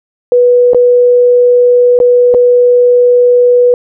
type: tone with dropouts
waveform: sine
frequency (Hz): 490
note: B4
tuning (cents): -14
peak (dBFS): -3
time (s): 0.32-3.74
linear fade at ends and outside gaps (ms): 1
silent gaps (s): 0.734-0.746 / 1.99-2.001 / 2.341-2.346
effects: none